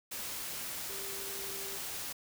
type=tone in noise; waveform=sine; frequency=393.6 Hz; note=G4; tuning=7 cents sharp; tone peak=-47 dBFS; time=0.89-1.78 s; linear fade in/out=10 ms; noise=white; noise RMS=-40 dBFS; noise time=0.11-2.13 s; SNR=-10 dB; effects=none